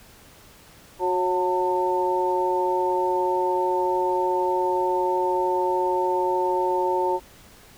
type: harmonic tone with a mistuned harmonic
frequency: 182.7 Hz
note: F#3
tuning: 22 cents flat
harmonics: 2 / 3 / 4 / 5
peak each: -24 / -28 / -35 / -23 dBFS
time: 0.99-7.2 s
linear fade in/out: 50 ms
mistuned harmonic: 5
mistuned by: -29 cents
effects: pink hiss -50 dBFS RMS until 7.77 s